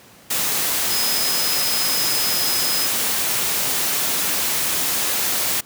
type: tone in noise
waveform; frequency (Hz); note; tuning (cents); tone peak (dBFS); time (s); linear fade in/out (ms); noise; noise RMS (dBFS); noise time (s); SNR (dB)
sine; 5080; D#8; +35; -23; 0.9-2.87; 10; white; -21; 0.3-5.61; -5
effects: pink hiss -47 dBFS RMS until 5.65 s + high-pass 100 Hz 12 dB/octave